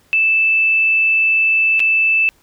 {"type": "tone with dropouts", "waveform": "sine", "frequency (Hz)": 2637, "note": "E7", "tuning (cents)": 0, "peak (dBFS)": -11, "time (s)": [0.13, 2.29], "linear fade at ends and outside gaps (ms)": 0, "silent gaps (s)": [1.795, 1.802], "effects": ["pink hiss -55 dBFS RMS until 2.42 s"]}